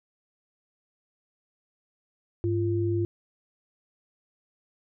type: tone pair together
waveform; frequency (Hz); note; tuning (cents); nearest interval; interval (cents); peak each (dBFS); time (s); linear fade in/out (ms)
sine; 102.21 / 344.1; G#2 / F4; -27 / -26; octave + major sixth; 2101; -26; 2.44-3.05; 0
effects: none